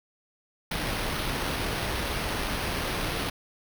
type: noise with sample-and-hold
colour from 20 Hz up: pink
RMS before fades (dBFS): -30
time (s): 0.71-3.3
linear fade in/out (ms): 5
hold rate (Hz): 7350
effects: none